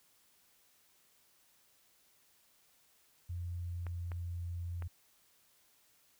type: tone with pitch glide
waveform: sine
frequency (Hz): 87.31 to 86.56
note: F2 to F2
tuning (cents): 0 to -15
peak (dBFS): -37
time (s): 3.29-4.88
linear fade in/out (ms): 10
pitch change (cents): -15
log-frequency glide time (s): 3.45-4.16
type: clicks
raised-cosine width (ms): 0.5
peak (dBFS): -33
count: 3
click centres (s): 3.867 / 4.118 / 4.823
effects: white hiss -69 dBFS RMS until 6.19 s